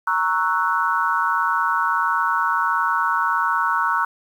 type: chord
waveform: sine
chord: F# dominant seventh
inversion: first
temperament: equal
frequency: 932.3 / 1108.7 / 1318.5 / 1480 Hz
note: A#5 / C#6 / E6 / F#6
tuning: 0 / 0 / 0 / 0 cents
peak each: -23 dBFS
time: 0.07-4.05 s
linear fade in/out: 5 ms
effects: 8-bit